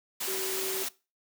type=tone in noise; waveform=sine; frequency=381.5 Hz; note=G4; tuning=47 cents flat; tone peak=-34 dBFS; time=0.27-0.84 s; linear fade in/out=10 ms; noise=white; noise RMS=-33 dBFS; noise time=0.2-0.89 s; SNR=-4 dB; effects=noise-tail reverb RT60 0.3 s tail -21 dB re dry + high-pass 200 Hz 12 dB/octave